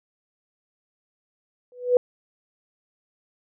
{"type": "tone with exponential growth", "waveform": "sine", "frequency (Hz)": 493.9, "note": "B4", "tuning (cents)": 0, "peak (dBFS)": -10, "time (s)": [1.72, 1.97], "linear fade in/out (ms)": 1, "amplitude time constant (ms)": 54, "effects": []}